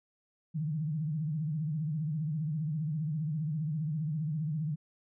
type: tone with vibrato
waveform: sine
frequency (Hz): 154.1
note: D#3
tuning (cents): -16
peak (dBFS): -30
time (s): 0.54-4.76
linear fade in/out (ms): 20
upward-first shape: sine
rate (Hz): 15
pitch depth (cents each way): 120
effects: none